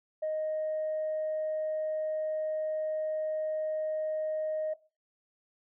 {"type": "tone", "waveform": "sine", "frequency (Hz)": 622.3, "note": "D#5", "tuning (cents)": 0, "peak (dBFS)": -28, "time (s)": [0.22, 4.74], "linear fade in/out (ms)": 10, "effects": ["noise-tail reverb RT60 0.3 s tail -17 dB re dry", "tanh soft clip ceiling -26 dBFS"]}